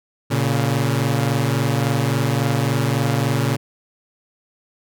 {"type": "tone pair together", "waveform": "sawtooth", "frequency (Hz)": [116.3, 139.88], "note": ["A#2", "C#3"], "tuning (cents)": [-4, 16], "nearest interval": "minor third", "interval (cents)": 320, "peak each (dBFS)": -16, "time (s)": [0.3, 3.57], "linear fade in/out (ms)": 20, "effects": []}